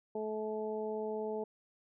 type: harmonic tone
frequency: 215.9 Hz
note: A3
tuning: 33 cents flat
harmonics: 1 / 2 / 3 / 4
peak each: -43 / -36 / -43 / -45 dBFS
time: 0.15-1.44 s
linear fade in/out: 5 ms
effects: none